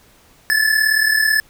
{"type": "tone pair together", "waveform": "square", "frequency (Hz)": [1720, 1758.2], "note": ["A6", "A6"], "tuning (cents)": [-40, -2], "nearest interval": "unison", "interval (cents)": 38, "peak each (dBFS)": [-16, -18], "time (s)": [0.5, 1.4], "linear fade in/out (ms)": 0, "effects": ["pink hiss -51 dBFS RMS until 1.49 s"]}